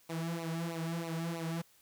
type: tone with flanger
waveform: sawtooth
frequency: 165.8 Hz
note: E3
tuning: 10 cents sharp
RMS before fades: -37 dBFS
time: 0.09-1.62 s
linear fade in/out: 10 ms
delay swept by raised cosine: 0.59 to 4.09 ms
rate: 3.1 Hz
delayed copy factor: -0.9
effects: white hiss -65 dBFS RMS until 1.81 s